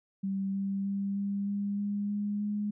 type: tone with pitch steps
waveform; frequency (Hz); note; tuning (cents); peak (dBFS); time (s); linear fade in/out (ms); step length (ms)
sine; 194.5 / 196.31 / 198.13 / 199.97 / 201.8 / 203.7 / 205.6 / 207.5; G3 / G3 / G3 / G3 / G#3 / G#3 / G#3 / G#3; -13 / +3 / +19 / +35 / -49 / -33 / -17 / -1; -29; 0.23-2.71; 10; 310
effects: none